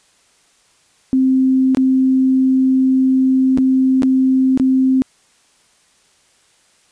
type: tone with dropouts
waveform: sine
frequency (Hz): 261.8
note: C4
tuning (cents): +1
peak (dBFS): -10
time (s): 1.13-5.02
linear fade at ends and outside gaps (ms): 0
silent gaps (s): 1.748-1.771 / 3.575-3.584 / 4.022-4.032 / 4.575-4.598
effects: white hiss -55 dBFS RMS until 6.91 s + resampled to 22050 Hz